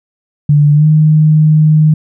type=tone with pitch glide; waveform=sine; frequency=147 to 154.4 Hz; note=D3 to D#3; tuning=+2 to -13 cents; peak=-4 dBFS; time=0.49-1.94 s; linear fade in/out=5 ms; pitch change=+85 cents; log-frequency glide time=0.74-0.86 s; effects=none